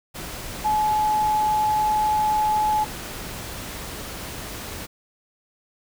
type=tone in noise; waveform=sine; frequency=853 Hz; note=G#5; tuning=46 cents sharp; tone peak=-18 dBFS; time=0.64-2.85 s; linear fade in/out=20 ms; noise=pink; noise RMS=-34 dBFS; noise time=0.14-4.87 s; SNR=+13 dB; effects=none